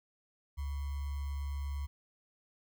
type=tone with sample-and-hold; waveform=sine; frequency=70.7 Hz; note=C#2; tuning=35 cents sharp; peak=-34 dBFS; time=0.57-1.87 s; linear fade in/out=20 ms; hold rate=1050 Hz; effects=none